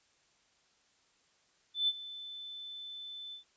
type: tone with ADSR envelope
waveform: sine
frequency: 3520 Hz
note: A7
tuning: in tune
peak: -25 dBFS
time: 1.74-3.44 s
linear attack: 140 ms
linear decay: 41 ms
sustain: -17 dB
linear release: 110 ms
effects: white hiss -70 dBFS RMS until 3.56 s + resampled to 16000 Hz